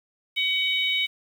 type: harmonic tone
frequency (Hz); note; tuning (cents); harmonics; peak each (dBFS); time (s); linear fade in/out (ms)
753; F#5; +30; 3 / 4 / 5; -25 / -26 / -27; 0.36-1.07; 20
effects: 8-bit